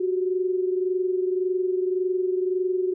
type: tone pair together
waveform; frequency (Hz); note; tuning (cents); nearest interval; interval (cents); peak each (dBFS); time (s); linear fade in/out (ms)
sine; 366.9 / 388.7; F#4 / G4; -15 / -15; minor second; 100; -22 / -29; 0-2.94; 10
effects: none